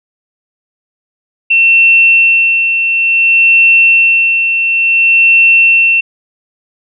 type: tone with tremolo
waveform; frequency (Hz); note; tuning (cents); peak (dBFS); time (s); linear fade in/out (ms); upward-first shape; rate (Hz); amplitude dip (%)
sine; 2700; E7; +41; -3; 1.5-6.01; 10; sine; 0.57; 50
effects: none